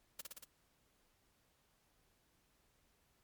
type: noise with echo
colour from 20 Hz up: white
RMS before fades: -44 dBFS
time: 0.19-0.21 s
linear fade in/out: 5 ms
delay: 58 ms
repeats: 4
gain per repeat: -2 dB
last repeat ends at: 0.442 s
effects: pink hiss -75 dBFS RMS until 3.23 s + MP3 96 kbps